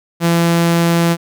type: tone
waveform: sawtooth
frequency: 169.1 Hz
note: E3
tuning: 44 cents sharp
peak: -7 dBFS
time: 0.2-1.17 s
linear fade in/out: 50 ms
effects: none